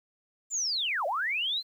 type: linear two-way sweep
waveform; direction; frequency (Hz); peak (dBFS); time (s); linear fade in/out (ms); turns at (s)
sine; down then up; 7330 to 534 to 4227; -27; 0.5-1.63; 50; 1.06
effects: 10-bit